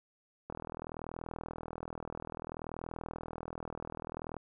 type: click train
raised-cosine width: 1 ms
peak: -26 dBFS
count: 158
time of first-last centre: 0.5-4.367 s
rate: 40.6 Hz
effects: none